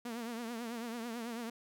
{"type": "tone with vibrato", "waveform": "sawtooth", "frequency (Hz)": 233.1, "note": "A#3", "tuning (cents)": 0, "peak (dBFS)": -35, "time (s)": [0.05, 1.5], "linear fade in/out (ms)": 5, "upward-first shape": "triangle", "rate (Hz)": 9.1, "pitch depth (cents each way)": 100, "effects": []}